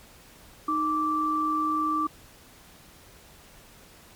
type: tone pair together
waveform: sine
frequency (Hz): 309.4 / 1168.1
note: D#4 / D6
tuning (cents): -10 / -10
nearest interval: octave + major seventh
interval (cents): 2300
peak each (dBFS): -29 / -24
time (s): 0.68-2.07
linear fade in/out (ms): 5
effects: pink hiss -52 dBFS RMS until 4.15 s + MP3 96 kbps